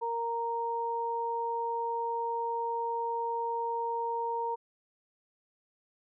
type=tone pair together; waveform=sine; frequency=465 / 930 Hz; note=A#4 / A#5; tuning=-4 / -4 cents; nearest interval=octave; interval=1200 cents; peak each=-35 / -31 dBFS; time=0.01-4.56 s; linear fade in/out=20 ms; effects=none